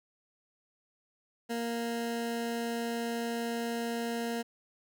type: tone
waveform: 20% pulse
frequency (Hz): 233.3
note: A#3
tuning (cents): +2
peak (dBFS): -27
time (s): 1.49-4.43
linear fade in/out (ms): 20
effects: none

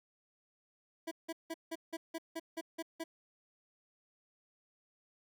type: tone bursts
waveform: 25% pulse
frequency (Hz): 327.6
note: E4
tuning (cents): -11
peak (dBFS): -34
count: 10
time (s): 1.07-3.04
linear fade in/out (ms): 10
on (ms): 44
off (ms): 170
effects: none

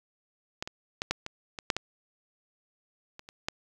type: clicks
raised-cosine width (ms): 0.2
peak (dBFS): -15 / -20 / -13 / -9 / -19 / -20 / -7 / -13 / -26 / -28 / -12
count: 11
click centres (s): 0.625 / 0.675 / 1.019 / 1.11 / 1.264 / 1.588 / 1.702 / 1.766 / 3.194 / 3.289 / 3.485
effects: 8-bit

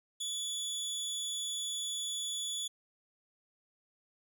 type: tone with amplitude modulation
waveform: 25% pulse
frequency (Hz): 3432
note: A7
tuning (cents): -44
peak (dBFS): -29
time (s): 0.2-2.68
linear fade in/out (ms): 10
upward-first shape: sine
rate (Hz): 248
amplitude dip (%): 45
effects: none

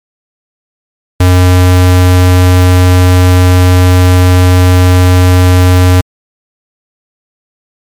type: tone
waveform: square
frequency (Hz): 90.7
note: F#2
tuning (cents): -34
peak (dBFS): -3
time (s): 1.2-6.01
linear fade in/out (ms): 5
effects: MP3 96 kbps

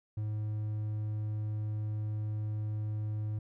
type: tone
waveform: triangle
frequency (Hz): 106.7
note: G#2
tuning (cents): +47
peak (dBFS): -30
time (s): 0.17-3.39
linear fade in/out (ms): 5
effects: none

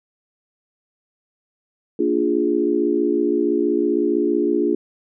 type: chord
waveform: sine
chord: Bb dominant seventh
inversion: none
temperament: equal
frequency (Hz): 233.1 / 293.7 / 349.2 / 415.3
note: Bb3 / D4 / F4 / Ab4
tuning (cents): 0 / 0 / 0 / 0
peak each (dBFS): -26 / -21 / -20 / -22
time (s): 1.99-4.75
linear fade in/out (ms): 5
effects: none

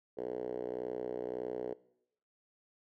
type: tone with band-pass filter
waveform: 5% pulse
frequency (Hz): 61.74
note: B1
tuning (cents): 0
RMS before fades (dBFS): -39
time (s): 0.17-1.74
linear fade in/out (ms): 10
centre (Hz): 440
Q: 3.7
effects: noise-tail reverb RT60 0.8 s tail -21 dB re dry

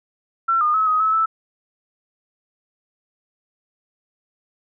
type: tone with pitch steps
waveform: sine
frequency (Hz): 1351 / 1219 / 1290 / 1257 / 1297 / 1316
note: E6 / D#6 / E6 / D#6 / E6 / E6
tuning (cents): +42 / -36 / -38 / +17 / -28 / -3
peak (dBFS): -15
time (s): 0.48-1.26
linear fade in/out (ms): 10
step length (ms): 130
effects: none

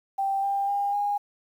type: tone with pitch steps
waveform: sine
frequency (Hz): 784 / 794.9 / 806 / 817.3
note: G5 / G5 / G5 / G#5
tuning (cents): 0 / +24 / +48 / -28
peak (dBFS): -23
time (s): 0.18-1.18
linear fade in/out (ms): 10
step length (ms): 250
effects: 9-bit

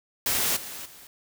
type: noise with level steps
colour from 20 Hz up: white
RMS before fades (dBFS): -25 / -38 / -48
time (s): 0.26-1.07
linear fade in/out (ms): 2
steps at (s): 0.56 / 0.85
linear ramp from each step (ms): 10
effects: none

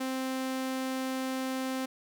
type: tone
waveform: sawtooth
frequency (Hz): 261.6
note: C4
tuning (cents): 0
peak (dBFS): -27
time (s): 0-1.86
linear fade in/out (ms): 10
effects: none

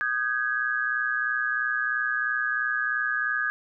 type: tone cluster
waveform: sine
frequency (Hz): 1237 / 1541 / 1664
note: D#6 / G6 / G#6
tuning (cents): -10 / -30 / +3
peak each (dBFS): -32 / -29 / -26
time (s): 0.01-3.5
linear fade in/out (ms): 0
effects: none

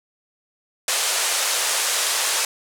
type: band-pass noise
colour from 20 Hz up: white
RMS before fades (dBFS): -22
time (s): 0.88-2.45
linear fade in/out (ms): 2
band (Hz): 470 to 9900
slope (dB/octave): 24
effects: none

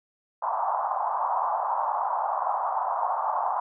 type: band-pass noise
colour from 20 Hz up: pink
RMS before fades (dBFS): -27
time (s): 0.42-3.6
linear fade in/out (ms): 5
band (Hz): 720 to 1100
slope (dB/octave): 48
effects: none

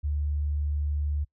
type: tone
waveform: sine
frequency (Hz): 73.42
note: D2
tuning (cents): 0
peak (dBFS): -25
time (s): 0.03-1.25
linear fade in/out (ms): 20
effects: noise-tail reverb RT60 0.1 s tail -24 dB re dry

